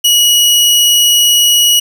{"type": "tone", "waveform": "sawtooth", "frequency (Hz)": 2913, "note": "F#7", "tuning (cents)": -28, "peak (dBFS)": -3, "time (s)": [0.04, 1.8], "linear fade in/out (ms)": 10, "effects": []}